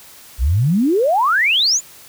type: exponential sweep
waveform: sine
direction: up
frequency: 54.5 to 7300 Hz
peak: -12 dBFS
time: 0.38-1.81 s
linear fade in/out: 50 ms
effects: white hiss -42 dBFS RMS until 2.08 s